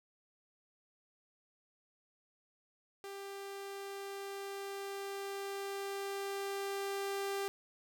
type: tone with level ramp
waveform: sawtooth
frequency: 395.6 Hz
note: G4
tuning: 16 cents sharp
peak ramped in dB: -40 to -31 dBFS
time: 3.04-7.48 s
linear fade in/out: 0 ms
effects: none